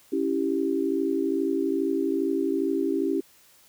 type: chord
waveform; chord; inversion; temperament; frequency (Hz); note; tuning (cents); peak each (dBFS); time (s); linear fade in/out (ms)
sine; C# diminished; none; equal; 277.2 / 329.6 / 392; C#4 / E4 / G4; 0 / 0 / 0; -27; 0.12-3.21; 10
effects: white hiss -57 dBFS RMS until 3.68 s